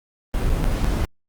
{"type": "noise with dropouts", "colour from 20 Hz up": "brown", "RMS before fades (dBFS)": -20, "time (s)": [0.34, 1.05], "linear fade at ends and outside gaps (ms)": 0, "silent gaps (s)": [[0.494, 0.5], [0.642, 0.65], [0.845, 0.85]], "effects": ["Opus 24 kbps"]}